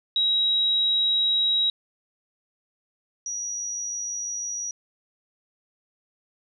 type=tone pair in turn; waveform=sine; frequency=3840 / 5797 Hz; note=B7 / F#8; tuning=-49 / -36 cents; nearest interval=perfect fifth; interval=713 cents; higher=second; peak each=-19 / -28 dBFS; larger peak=first; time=0.16-1.7 / 3.26-4.71 s; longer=first; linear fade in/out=2 ms; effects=none